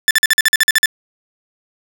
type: tone bursts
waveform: sawtooth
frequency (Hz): 1760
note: A6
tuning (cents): 0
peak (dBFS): -5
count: 11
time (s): 0.08-0.858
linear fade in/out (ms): 0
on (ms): 28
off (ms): 47
effects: none